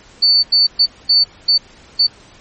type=tone bursts at uneven times; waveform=sine; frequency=4500 Hz; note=C#8; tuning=25 cents sharp; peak=-8 dBFS; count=6; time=0.22-0.43 / 0.52-0.67 / 0.79-0.86 / 1.09-1.24 / 1.48-1.58 / 1.99-2.07 s; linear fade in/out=10 ms; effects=pink hiss -44 dBFS RMS until 2.4 s + MP3 32 kbps